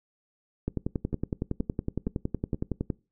two click trains, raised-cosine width 3 ms, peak -15 / -20 dBFS, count 25 / 4, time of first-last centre 0.68-2.902 / 1.13-2.545 s, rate 10.8 / 2.12 Hz, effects noise-tail reverb RT60 0.3 s tail -23 dB re dry

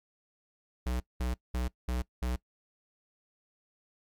square tone bursts, 61.74 Hz, B1, in tune, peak -30 dBFS, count 5, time 0.86-2.36 s, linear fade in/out 5 ms, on 140 ms, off 200 ms, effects noise-tail reverb RT60 0.1 s tail -21 dB re dry + MP3 96 kbps

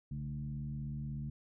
sine tone with frequency modulation, 141.6 Hz, C#3, 37 cents sharp, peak -37 dBFS, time 0.11-1.3 s, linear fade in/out 5 ms, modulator 76.5 Hz, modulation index 0.86, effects none

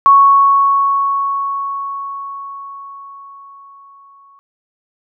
sine tone with exponential decay, 1108.7 Hz, C#6, in tune, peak -3 dBFS, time 0.06-4.39 s, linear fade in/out 0 ms, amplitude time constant 940 ms, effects none

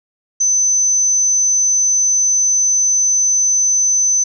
sine tone, 6100 Hz, G8, 48 cents flat, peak -11 dBFS, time 0.4-4.24 s, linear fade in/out 10 ms, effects none

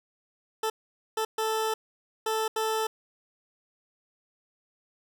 20% pulse tone bursts at uneven times, 440 Hz, A4, in tune, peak -21 dBFS, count 5, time 0.63-0.7 / 1.17-1.25 / 1.38-1.74 / 2.26-2.48 / 2.56-2.87 s, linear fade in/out 5 ms, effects none

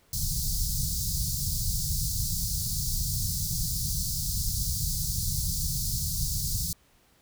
pink band-stop noise, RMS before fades -29 dBFS, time 0.13-6.73 s, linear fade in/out 2 ms, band 170 to 4400 Hz, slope 48 dB/octave, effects pink hiss -63 dBFS RMS until 7.21 s

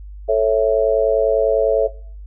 sine chord, A major, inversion none, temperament just, 440 / 550 / 660 Hz, A4 / C#5 / E5, 0 / -14 / +2 cents, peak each -17 dBFS, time 0.28-1.88 s, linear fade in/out 20 ms, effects noise-tail reverb RT60 0.5 s tail -19 dB re dry + added 50 Hz sine -32 dBFS peak until 2.26 s

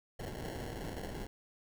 pink noise with sample-and-hold, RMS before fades -42 dBFS, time 0.19-1.27 s, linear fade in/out 5 ms, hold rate 1225 Hz, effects none

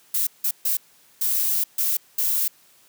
violet noise bursts at uneven times, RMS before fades -22 dBFS, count 6, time 0.14-0.27 / 0.44-0.51 / 0.65-0.77 / 1.21-1.64 / 1.78-1.97 / 2.18-2.48 s, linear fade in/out 5 ms, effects white hiss -56 dBFS RMS until 2.88 s + high-pass 100 Hz 12 dB/octave

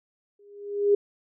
sine tone with exponential growth, 407.2 Hz, G#4, 34 cents flat, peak -14 dBFS, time 0.39-0.95 s, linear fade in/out 5 ms, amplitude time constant 120 ms, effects none

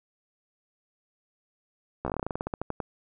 slowing click train, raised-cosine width 1 ms, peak -16 dBFS, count 18, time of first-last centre 2.05-2.802 s, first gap 14 ms, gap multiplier 1.13, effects none

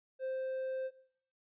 sine tone with hard clipping, 523.3 Hz, C5, in tune, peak -36 dBFS, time 0.19-0.91 s, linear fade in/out 50 ms, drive 3 dB, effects noise-tail reverb RT60 0.6 s tail -18 dB re dry + resampled to 8000 Hz

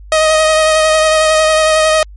sawtooth tone with vibrato, 627 Hz, D#5, 13 cents sharp, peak -4 dBFS, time 0.12-2.03 s, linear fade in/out 2 ms, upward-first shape sine, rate 11 Hz, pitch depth 18 cents each way, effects added 50 Hz sine -31 dBFS peak until 2.16 s + MP3 48 kbps

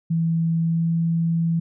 sine tone with pitch glide, 164.81 to 166.15 Hz, E3 to E3, 0 to +14 cents, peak -18 dBFS, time 0.1-1.6 s, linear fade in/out 10 ms, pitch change +14 cents, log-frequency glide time 0.61-0.89 s, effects none

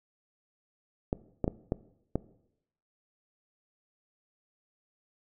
clicks, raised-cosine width 2 ms, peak -14 dBFS, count 5, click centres 1.129 / 1.443 / 1.479 / 1.721 / 2.156 s, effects noise-tail reverb RT60 0.8 s tail -19 dB re dry

